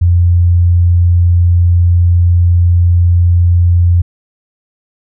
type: tone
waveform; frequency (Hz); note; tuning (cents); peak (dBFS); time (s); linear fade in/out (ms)
sine; 87.2; F2; -2; -5; 0.01-4.02; 10
effects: none